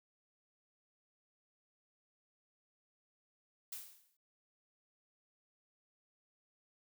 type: noise with exponential decay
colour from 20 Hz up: blue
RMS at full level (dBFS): -42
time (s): 3.72-4.17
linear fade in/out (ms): 5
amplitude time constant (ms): 96
effects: none